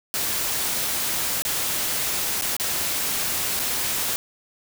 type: noise with dropouts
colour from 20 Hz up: white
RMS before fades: -25 dBFS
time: 0.14-4.16 s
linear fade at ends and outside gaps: 0 ms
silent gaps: 1.421-1.451 / 2.412-2.421 / 2.566-2.598 / 3.592-3.597 s
effects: none